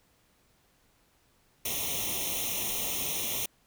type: noise with comb filter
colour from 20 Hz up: white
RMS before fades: -32 dBFS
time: 1.65-3.46 s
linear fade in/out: 5 ms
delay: 0.32 ms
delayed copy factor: +0.95
effects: pink hiss -67 dBFS RMS until 3.66 s